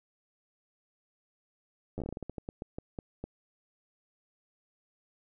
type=slowing click train; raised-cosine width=2 ms; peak=-24 dBFS; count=17; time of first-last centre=1.98-3.24 s; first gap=10 ms; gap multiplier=1.24; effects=none